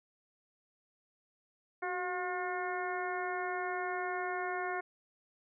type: harmonic tone with a mistuned harmonic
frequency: 359.2 Hz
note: F4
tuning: 49 cents sharp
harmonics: 1 / 2 / 3 / 4 / 5 / 6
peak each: -39 / -38 / -42 / -41 / -43 / -46 dBFS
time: 1.82-4.81 s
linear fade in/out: 10 ms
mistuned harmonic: 1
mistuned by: +57 cents
effects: none